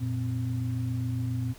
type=tone cluster; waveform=sine; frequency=91.2 / 118.5 / 259.7 Hz; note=F#2 / A#2 / C4; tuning=-24 / +29 / -13 cents; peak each=-37 / -28 / -35 dBFS; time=0-1.54 s; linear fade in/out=20 ms; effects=pink hiss -52 dBFS RMS until 1.58 s